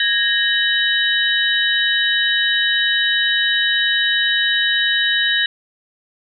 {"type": "tone cluster", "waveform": "sine", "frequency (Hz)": [1655, 1855, 2998, 3821], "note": ["G#6", "A#6", "F#7", "A#7"], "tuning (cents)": [-6, -9, 22, 42], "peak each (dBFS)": -20, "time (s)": [0, 5.46], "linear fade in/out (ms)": 2, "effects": []}